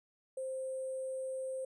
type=tone with sample-and-hold; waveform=sine; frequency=523.3 Hz; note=C5; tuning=in tune; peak=-36 dBFS; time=0.37-1.65 s; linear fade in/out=5 ms; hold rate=8820 Hz; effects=resampled to 22050 Hz